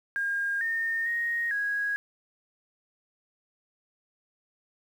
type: tone with pitch steps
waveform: sine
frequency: 1616 / 1827 / 1869 / 1652 Hz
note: G#6 / A#6 / A#6 / G#6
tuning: -48 / -35 / +4 / -10 cents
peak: -26 dBFS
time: 0.16-1.96 s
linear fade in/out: 0 ms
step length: 450 ms
effects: 9-bit